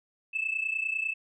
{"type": "tone pair together", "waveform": "sine", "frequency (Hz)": [2607, 2637], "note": ["E7", "E7"], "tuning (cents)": [-20, 0], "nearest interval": "unison", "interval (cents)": 20, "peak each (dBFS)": [-30, -30], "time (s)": [0.33, 1.14], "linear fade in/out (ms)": 20, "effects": ["tanh soft clip ceiling -21 dBFS"]}